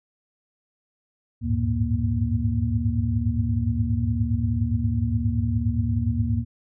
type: tone cluster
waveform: sine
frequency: 75.7 / 97.8 / 105.3 / 114.9 / 235.2 Hz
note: D#2 / G2 / G#2 / A#2 / A#3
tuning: -47 / -4 / +24 / -25 / +16 cents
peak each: -27 dBFS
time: 1.41-6.45 s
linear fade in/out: 50 ms
effects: none

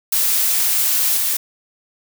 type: noise with level steps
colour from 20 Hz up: blue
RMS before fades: -17 / -19 dBFS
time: 0.12-1.37 s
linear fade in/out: 5 ms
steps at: 1.17 s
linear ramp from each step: 2 ms
effects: none

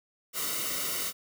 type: noise with comb filter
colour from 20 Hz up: white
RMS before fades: -32 dBFS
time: 0.33-1.13 s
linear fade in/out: 50 ms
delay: 1.2 ms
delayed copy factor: -0.75
effects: none

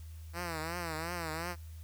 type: tone with vibrato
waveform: 5% pulse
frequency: 166.2 Hz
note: E3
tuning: 15 cents sharp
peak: -25 dBFS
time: 0.33-1.56 s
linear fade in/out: 50 ms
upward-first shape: triangle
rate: 2.8 Hz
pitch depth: 130 cents each way
effects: added 80 Hz sine -44 dBFS peak until 1.83 s + white hiss -62 dBFS RMS until 1.83 s

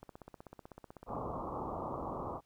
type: click train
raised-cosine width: 1 ms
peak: -34 dBFS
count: 19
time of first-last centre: 0.03-1.155 s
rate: 16 Hz
type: low-pass noise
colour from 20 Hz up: white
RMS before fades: -40 dBFS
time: 1.06-2.41 s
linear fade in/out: 50 ms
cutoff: 1200 Hz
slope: 96 dB/octave
effects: pink hiss -75 dBFS RMS until 2.45 s

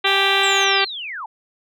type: harmonic tone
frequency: 392 Hz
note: G4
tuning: in tune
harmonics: 1 / 2 / 3 / 4 / 5 / 6 / 7 / 8 / 9 / 10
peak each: -24 / -24 / -24 / -24 / -24 / -24 / -24 / -24 / -24 / -24 dBFS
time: 0.04-0.85 s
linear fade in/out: 10 ms
type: tone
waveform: sawtooth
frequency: 830.6 Hz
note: G#5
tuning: in tune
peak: -26 dBFS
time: 0.06-0.65 s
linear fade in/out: 10 ms
type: linear sweep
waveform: sine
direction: down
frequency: 7902 to 802 Hz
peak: -27 dBFS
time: 0.43-1.26 s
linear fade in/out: 5 ms
effects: none

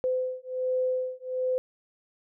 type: beating tone pair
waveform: sine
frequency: 510 / 511.3 Hz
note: C5 / C5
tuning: -44 / -40 cents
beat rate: 1.3 Hz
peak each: -29 dBFS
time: 0.04-1.58 s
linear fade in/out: 0 ms
effects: none

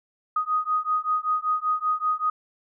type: beating tone pair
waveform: sine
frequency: 1244.5 / 1249.7 Hz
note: D#6 / D#6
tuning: 0 / +7 cents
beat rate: 5.2 Hz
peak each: -25 / -25 dBFS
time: 0.36-2.3 s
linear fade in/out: 5 ms
effects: none

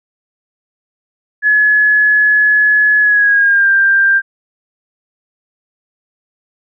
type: tone with pitch glide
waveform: sine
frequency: 1700 to 1586.2 Hz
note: G#6 to G6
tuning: +40 to +20 cents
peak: -7 dBFS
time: 1.42-4.22 s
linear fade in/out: 50 ms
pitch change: -120 cents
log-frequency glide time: 3-3.7 s
effects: none

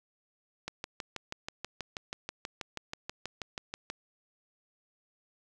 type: click train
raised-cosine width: 0.2 ms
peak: -19 dBFS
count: 21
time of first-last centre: 0.68-3.901 s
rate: 6.21 Hz
effects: none

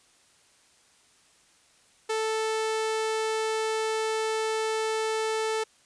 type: tone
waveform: sawtooth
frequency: 440 Hz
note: A4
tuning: in tune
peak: -22 dBFS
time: 2.09-5.64 s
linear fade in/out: 10 ms
effects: white hiss -61 dBFS RMS until 5.85 s + resampled to 22050 Hz

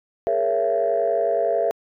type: chord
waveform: sine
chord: A# half-diminished seventh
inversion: third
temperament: equal with one note detuned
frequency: 415.3 / 466.2 / 554.4 / 672.3 Hz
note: G#4 / A#4 / C#5 / E5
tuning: 0 / 0 / 0 / +34 cents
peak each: -26 / -24 / -25 / -20 dBFS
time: 0.27-1.71 s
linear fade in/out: 0 ms
effects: tanh soft clip ceiling -11 dBFS

